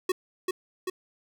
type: tone with echo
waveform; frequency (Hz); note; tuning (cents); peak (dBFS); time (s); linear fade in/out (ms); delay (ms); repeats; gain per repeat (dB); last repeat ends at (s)
square; 370; F#4; 0; -23; 0.09-0.12; 5; 390; 2; -3; 0.9
effects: none